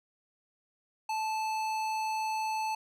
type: tone with tanh clipping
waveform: sine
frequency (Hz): 874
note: A5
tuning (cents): -12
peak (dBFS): -32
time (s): 1.09-2.75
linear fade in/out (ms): 5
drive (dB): 18
effects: none